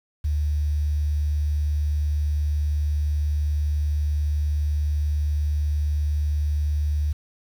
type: tone with quantisation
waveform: sine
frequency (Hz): 74.3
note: D2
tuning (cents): +21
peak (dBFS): -20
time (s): 0.24-7.13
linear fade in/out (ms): 10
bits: 8
effects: none